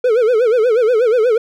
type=tone with vibrato; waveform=triangle; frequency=465.8 Hz; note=A#4; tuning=1 cent flat; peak=-8 dBFS; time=0.04-1.38 s; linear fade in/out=5 ms; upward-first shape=sine; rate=8.3 Hz; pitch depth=160 cents each way; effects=none

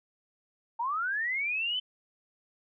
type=linear sweep; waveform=sine; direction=up; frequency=890 to 3077 Hz; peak=-28 dBFS; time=0.79-1.8 s; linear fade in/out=10 ms; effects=none

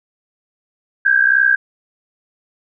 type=tone pair together; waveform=sine; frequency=1566 / 1628.7 Hz; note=G6 / G#6; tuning=-2 / -34 cents; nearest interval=minor second; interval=68 cents; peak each=-13 dBFS; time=1.05-1.56 s; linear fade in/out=10 ms; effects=none

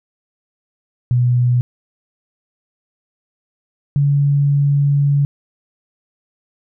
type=tone pair in turn; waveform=sine; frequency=123.1 / 142.26 Hz; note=B2 / C#3; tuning=-5 / +45 cents; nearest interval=minor third; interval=250 cents; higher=second; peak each=-11 dBFS; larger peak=neither; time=1.11-1.61 / 3.96-5.25 s; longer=second; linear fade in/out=0 ms; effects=none

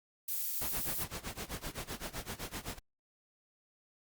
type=noise; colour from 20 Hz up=violet; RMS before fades=-36 dBFS; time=0.28-1.04 s; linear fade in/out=5 ms
type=noise with tremolo; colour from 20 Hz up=pink; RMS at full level=-39 dBFS; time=0.61-2.79 s; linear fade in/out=5 ms; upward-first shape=sine; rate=7.8 Hz; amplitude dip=90%
effects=Opus 48 kbps

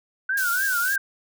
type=tone with vibrato; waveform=sine; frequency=1500 Hz; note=F#6; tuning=23 cents sharp; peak=-21 dBFS; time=0.29-0.98 s; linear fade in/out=5 ms; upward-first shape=triangle; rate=3.5 Hz; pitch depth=160 cents each way
type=high-pass noise; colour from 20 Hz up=white; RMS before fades=-30 dBFS; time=0.37-0.96 s; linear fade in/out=5 ms; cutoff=4400 Hz; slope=12 dB/octave
effects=none

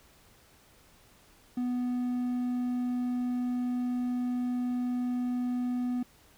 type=tone; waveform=triangle; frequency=247.2 Hz; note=B3; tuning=2 cents sharp; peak=-26 dBFS; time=1.57-6.03 s; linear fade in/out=5 ms; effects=pink hiss -60 dBFS RMS until 6.37 s

